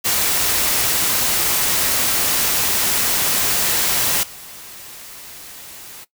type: noise with level steps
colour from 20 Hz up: white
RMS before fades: -18 / -37 dBFS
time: 0.04-6.05 s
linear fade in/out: 20 ms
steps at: 4.23 s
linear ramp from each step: 2 ms
effects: noise-tail reverb RT60 0.1 s tail -17 dB re dry